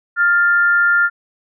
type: tone pair together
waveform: sine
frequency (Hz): 1402 / 1766.4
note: F6 / A6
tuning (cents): +6 / +6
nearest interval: major third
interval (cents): 400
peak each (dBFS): -11 / -20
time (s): 0.16-1.1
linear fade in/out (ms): 50
effects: none